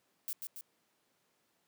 violet noise with echo, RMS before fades -38 dBFS, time 0.28-0.33 s, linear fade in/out 0 ms, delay 140 ms, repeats 2, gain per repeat -4 dB, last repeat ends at 0.61 s, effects pink hiss -75 dBFS RMS until 1.67 s + high-pass 200 Hz 12 dB/octave

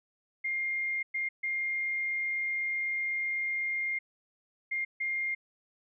sine tone bursts at uneven times, 2118 Hz, C7, 21 cents sharp, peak -29 dBFS, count 5, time 0.44-1.03 / 1.14-1.29 / 1.43-3.99 / 4.71-4.85 / 5-5.35 s, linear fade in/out 10 ms, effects none

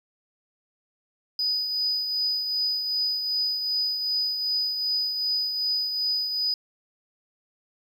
triangle tone with tremolo, 4975 Hz, D#8, 1 cent flat, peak -19 dBFS, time 1.39-6.54 s, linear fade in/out 2 ms, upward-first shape triangle, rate 2.6 Hz, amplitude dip 55%, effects tanh soft clip ceiling -19 dBFS

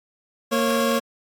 25% pulse tone pair together, 231.3 / 547.9 Hz, A#3 / C#5, -13 / -20 cents, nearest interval octave + minor third, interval 1493 cents, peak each -18 dBFS, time 0.51-1 s, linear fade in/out 20 ms, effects AAC 64 kbps

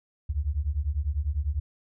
sine beating tone pair, 68.2 / 78.2 Hz, C#2 / D#2, -28 / +9 cents, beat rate 10 Hz, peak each -28 dBFS, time 0.29-1.6 s, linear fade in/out 10 ms, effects none

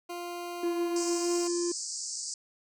20% pulse tone, 349.2 Hz, F4, in tune, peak -31 dBFS, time 0.09-1.48 s, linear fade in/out 10 ms
triangle tone with pitch glide, 342.5 to 346.5 Hz, F4 to F4, -34 to -14 cents, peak -26 dBFS, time 0.63-1.72 s, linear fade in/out 5 ms, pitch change +20 cents, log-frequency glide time 1.18-1.27 s
white band-pass noise, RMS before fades -37 dBFS, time 0.96-2.34 s, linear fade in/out 2 ms, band 4600 to 8400 Hz, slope 96 dB/octave
effects none

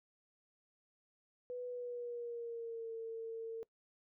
sine tone with pitch glide, 493.9 to 452.9 Hz, B4 to A#4, 0 to -50 cents, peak -40 dBFS, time 1.5-3.63 s, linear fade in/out 0 ms, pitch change -150 cents, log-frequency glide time 1.67-2.92 s, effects noise-tail reverb RT60 0.1 s tail -22 dB re dry

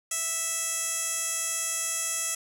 15% pulse tone with band-pass filter, 657 Hz, E5, 6 cents flat, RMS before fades -30 dBFS, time 0.11-2.35 s, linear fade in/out 5 ms, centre 8700 Hz, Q 3.2, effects none

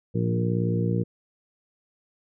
harmonic tone with a mistuned harmonic, 58.27 Hz, A#1, in tune, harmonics 2 / 3 / 4 / 5 / 6 / 7 / 8, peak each -25 / -26 / -33 / -36 / -33 / -41 / -32 dBFS, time 0.14-1.04 s, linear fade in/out 20 ms, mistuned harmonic 2, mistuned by -37 cents, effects none

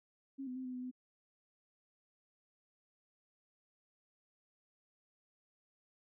sine tone with pitch steps, 271.4 / 252.3 / 259.3 / 253.3 / 250.7 / 253.1 Hz, C#4 / B3 / C4 / B3 / B3 / B3, -36 / +37 / -15 / +44 / +26 / +43 cents, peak -40 dBFS, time 0.38-0.914 s, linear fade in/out 20 ms, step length 89 ms, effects none

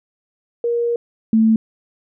sine tone pair in turn, 472.1 / 221.9 Hz, A#4 / A3, +22 / +15 cents, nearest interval octave + minor second, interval 1307 cents, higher first, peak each -16 / -10 dBFS, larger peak second, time 0.64-0.96 / 1.33-1.56 s, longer first, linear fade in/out 2 ms, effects none

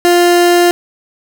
30% pulse tone, 349.9 Hz, F4, 3 cents sharp, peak -4 dBFS, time 0.05-0.71 s, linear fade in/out 0 ms, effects none

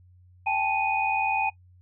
sine tone cluster, 789 / 869 / 2483 Hz, G5 / A5 / D#7, +11 / -22 / -4 cents, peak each -27 dBFS, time 0.46-1.5 s, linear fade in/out 10 ms, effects noise-tail reverb RT60 0.1 s tail -20 dB re dry + added 90 Hz sine -52 dBFS peak until 1.81 s

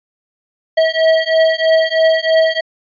square beating tone pair, 643 / 646.1 Hz, E5 / E5, -43 / -35 cents, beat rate 3.1 Hz, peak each -14 dBFS, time 0.77-2.61 s, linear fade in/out 10 ms, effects resampled to 11025 Hz

